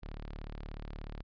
sawtooth tone, 36.7 Hz, D1, in tune, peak -37 dBFS, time 0.02-1.23 s, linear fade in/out 20 ms, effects resampled to 11025 Hz

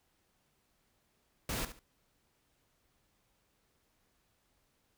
pink noise with echo, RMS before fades -36 dBFS, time 1.49-1.65 s, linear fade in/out 2 ms, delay 71 ms, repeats 2, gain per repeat -12 dB, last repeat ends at 1.792 s, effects pink hiss -75 dBFS RMS until 4.97 s

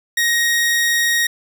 sawtooth tone, 1877 Hz, A#6, 11 cents sharp, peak -11 dBFS, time 0.17-1.27 s, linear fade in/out 5 ms, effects none

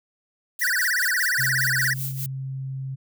violet noise with tremolo, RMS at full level -30 dBFS, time 0.59-2.26 s, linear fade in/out 2 ms, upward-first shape sine, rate 5 Hz, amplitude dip 75%
square tone with vibrato, 1700 Hz, G#6, 40 cents sharp, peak -21 dBFS, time 0.61-1.94 s, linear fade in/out 10 ms, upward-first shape sine, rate 17 Hz, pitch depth 260 cents each way
sine tone with pitch glide, 130.81 to 133.56 Hz, C3 to C3, 0 to +36 cents, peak -28 dBFS, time 1.38-2.96 s, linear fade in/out 20 ms, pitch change +36 cents, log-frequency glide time 1.85-2.01 s
effects none

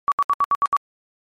sine tone bursts, 1137 Hz, C#6, 44 cents sharp, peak -14 dBFS, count 7, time 0.08-0.766 s, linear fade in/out 0 ms, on 38 ms, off 70 ms, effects MP3 64 kbps

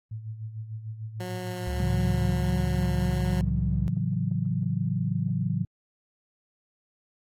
sine tone with tremolo, 110 Hz, A2, in tune, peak -31 dBFS, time 0.11-2.33 s, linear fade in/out 5 ms, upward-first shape sine, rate 6.7 Hz, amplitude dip 65%
15% pulse tone with vibrato, 181.1 Hz, F#3, 37 cents flat, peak -27 dBFS, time 1.2-3.41 s, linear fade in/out 2 ms, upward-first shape sine, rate 1.6 Hz, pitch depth 10 cents each way
triangle tone with pitch glide, 69.8 to 65.5 Hz, C#2 to C2, +13 to +2 cents, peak -26 dBFS, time 1.67-3.88 s, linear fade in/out 0 ms, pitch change -111 cents, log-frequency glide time 2.71-3.21 s
sine chord, F# minor seventh, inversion first, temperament equal, 110 / 138.59 / 164.81 / 185 Hz, A2 / C#3 / E3 / F#3, 0 / 0 / 0 / 0 cents, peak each -30 dBFS, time 1.8-5.65 s, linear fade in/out 5 ms
effects AAC 48 kbps

